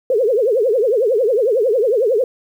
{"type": "tone with vibrato", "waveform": "sine", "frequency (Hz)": 468.7, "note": "A#4", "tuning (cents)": 9, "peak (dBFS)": -12, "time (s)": [0.1, 2.24], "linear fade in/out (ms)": 2, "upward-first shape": "triangle", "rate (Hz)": 11, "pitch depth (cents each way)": 300, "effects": ["8-bit"]}